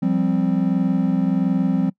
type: chord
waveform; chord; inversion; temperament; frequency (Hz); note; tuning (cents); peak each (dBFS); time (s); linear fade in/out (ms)
triangle; F suspended second; none; equal; 174.61 / 196 / 261.6; F3 / G3 / C4; 0 / 0 / 0; -19; 0.02-1.9; 10
effects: noise-tail reverb RT60 0.1 s tail -23 dB re dry